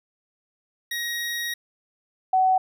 25% pulse / sine tone pair in turn, 1888 / 751.4 Hz, A#6 / F#5, +22 / +26 cents, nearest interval octave + major third, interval 1596 cents, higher first, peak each -23 / -16 dBFS, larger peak second, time 0.91-1.54 / 2.33-2.58 s, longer first, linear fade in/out 5 ms, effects none

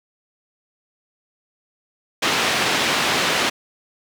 white band-pass noise, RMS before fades -20 dBFS, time 2.22-3.5 s, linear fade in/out 10 ms, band 150 to 3400 Hz, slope 12 dB/octave, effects none

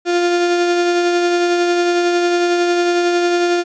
35% pulse tone with tremolo, 349.6 Hz, F4, 2 cents sharp, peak -10 dBFS, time 0.05-3.64 s, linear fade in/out 50 ms, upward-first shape triangle, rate 11 Hz, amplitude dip 30%, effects resampled to 16000 Hz

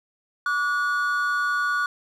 triangle tone pair together, 1154.8 / 1455 Hz, D6 / F#6, -30 / -29 cents, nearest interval major third, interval 401 cents, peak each -24 / -21 dBFS, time 0.46-1.86 s, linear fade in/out 2 ms, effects none

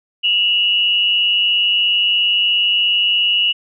sine tone pair together, 2713 / 2910 Hz, E7 / F#7, +49 / -29 cents, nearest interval minor second, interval 122 cents, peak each -20 / -13 dBFS, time 0.23-3.53 s, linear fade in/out 20 ms, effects none

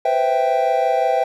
triangle chord, C major seventh, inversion third, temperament equal with one note detuned, 497.6 / 523.3 / 659.3 / 784 Hz, B4 / C5 / E5 / G5, +13 / 0 / 0 / 0 cents, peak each -21 / -21 / -18 / -17 dBFS, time 0.05-1.24 s, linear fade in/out 5 ms, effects none

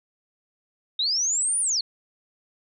sine linear two-way sweep, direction up then down, 3646 to 9730 to 4099 Hz, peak -21 dBFS, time 0.99-1.81 s, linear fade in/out 5 ms, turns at 1.6 s, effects none

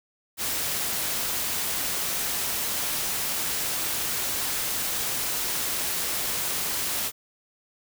white noise, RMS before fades -28 dBFS, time 0.37-7.12 s, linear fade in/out 50 ms, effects none

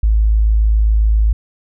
sine tone, 53.7 Hz, A1, 41 cents flat, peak -9 dBFS, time 0.03-1.33 s, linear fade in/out 5 ms, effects none

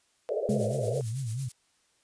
pink band-pass noise, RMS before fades -31 dBFS, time 0.29-1.01 s, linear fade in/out 0 ms, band 400 to 660 Hz, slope 96 dB/octave
sine tone with exponential decay, 210 Hz, G#3, 19 cents sharp, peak -24 dBFS, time 0.49-1.18 s, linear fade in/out 0 ms, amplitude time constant 150 ms
violet noise with tremolo, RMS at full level -37 dBFS, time 0.49-1.52 s, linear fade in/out 5 ms, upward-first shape sine, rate 8.9 Hz, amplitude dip 60%
sine tone with vibrato, 122.3 Hz, B2, 16 cents flat, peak -30 dBFS, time 0.49-1.49 s, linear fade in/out 10 ms, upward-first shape sine, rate 4.6 Hz, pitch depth 200 cents each way
effects white hiss -69 dBFS RMS until 2.03 s + resampled to 22050 Hz

